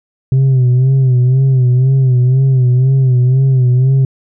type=tone with vibrato; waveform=sine; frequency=129.3 Hz; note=C3; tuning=20 cents flat; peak=-4 dBFS; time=0.32-4.05 s; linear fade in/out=2 ms; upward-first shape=sine; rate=2 Hz; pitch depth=75 cents each way; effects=tanh soft clip ceiling -6 dBFS